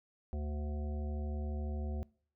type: harmonic tone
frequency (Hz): 74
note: D2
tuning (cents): +14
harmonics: 1 / 3 / 5 / 7 / 9 / 10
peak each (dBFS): -35 / -45 / -49 / -52 / -54 / -55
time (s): 0.33-2.03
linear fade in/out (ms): 0
effects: noise-tail reverb RT60 0.5 s tail -24 dB re dry